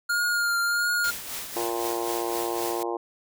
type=tone with vibrato; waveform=square; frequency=1414 Hz; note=F6; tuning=21 cents sharp; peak=-23 dBFS; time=0.09-1.11 s; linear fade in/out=10 ms; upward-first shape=triangle; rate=1.5 Hz; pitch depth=29 cents each way
type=noise with tremolo; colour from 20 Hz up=white; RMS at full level=-33 dBFS; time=1.04-2.83 s; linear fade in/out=2 ms; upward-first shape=sine; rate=3.9 Hz; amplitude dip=50%
type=harmonic tone; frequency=116.54 Hz; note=A#2; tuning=in tune; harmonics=3 / 4 / 5 / 6 / 7 / 8 / 9; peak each=-30 / -33 / -38 / -36 / -35 / -37 / -38 dBFS; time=1.56-2.97 s; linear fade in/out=5 ms
effects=none